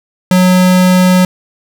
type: tone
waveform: square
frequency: 183.1 Hz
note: F#3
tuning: 18 cents flat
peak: -6 dBFS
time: 0.31-1.25 s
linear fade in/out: 2 ms
effects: none